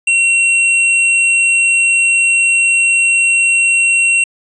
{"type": "tone with hard clipping", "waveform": "sine", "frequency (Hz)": 2732, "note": "F7", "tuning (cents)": -39, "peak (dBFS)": -10, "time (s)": [0.07, 4.24], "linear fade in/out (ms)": 5, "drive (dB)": 15, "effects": ["resampled to 24000 Hz"]}